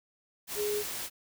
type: tone in noise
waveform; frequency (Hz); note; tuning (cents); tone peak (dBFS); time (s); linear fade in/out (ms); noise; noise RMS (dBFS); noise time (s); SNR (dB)
sine; 416.7; G#4; +6; -29; 0.55-0.84; 50; white; -37; 0.47-1.1; +5
effects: none